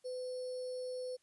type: tone with sample-and-hold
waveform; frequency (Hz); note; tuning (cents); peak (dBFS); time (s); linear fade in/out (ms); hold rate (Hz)
sine; 505; B4; +39; -38; 0.04-1.17; 20; 4900
effects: white hiss -75 dBFS RMS until 1.22 s + resampled to 24000 Hz